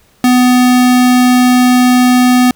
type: tone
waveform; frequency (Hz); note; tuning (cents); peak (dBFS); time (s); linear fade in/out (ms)
square; 249.6; B3; +19; -6; 0.24-2.51; 2
effects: pink hiss -50 dBFS RMS until 2.55 s